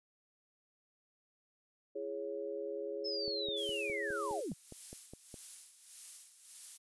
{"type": "chord", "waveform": "sine", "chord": "C# minor", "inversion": "first", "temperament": "equal with one note detuned", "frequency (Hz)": [335, 415.3, 554.4], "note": ["E4", "G#4", "C#5"], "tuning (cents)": [28, 0, 0], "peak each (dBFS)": [-46, -40, -42], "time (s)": [1.95, 4.41], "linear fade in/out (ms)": 10}
{"type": "linear sweep", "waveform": "sine", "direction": "down", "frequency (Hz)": [5274, 109.7], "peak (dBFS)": -37, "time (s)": [3.04, 4.54], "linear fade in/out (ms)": 20}
{"type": "click train", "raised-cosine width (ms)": 2, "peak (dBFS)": -35, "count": 11, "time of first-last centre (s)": [3.28, 5.342], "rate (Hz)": 4.85}
{"type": "noise with tremolo", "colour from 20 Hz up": "violet", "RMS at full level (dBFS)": -44, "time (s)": [3.56, 6.78], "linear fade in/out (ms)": 20, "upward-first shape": "sine", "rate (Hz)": 1.7, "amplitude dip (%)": 70}
{"effects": ["resampled to 24000 Hz"]}